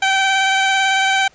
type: tone with vibrato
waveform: 15% pulse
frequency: 773 Hz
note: G5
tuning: 24 cents flat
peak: -7 dBFS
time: 0.02-1.28 s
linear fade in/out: 5 ms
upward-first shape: square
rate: 18 Hz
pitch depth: 13 cents each way
effects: pink hiss -51 dBFS RMS until 1.34 s + resampled to 16000 Hz